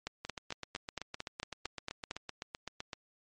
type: two click trains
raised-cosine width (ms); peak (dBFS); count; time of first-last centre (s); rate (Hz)
0.2; -22 / -19; 22 / 10; 0.25-2.932 / 0.07-2.111; 7.83 / 4.41
effects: MP3 48 kbps